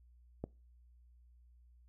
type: click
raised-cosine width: 2 ms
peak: -25 dBFS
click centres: 0.44 s
effects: noise-tail reverb RT60 0.3 s tail -24 dB re dry + added 60 Hz sine -60 dBFS peak until 1.88 s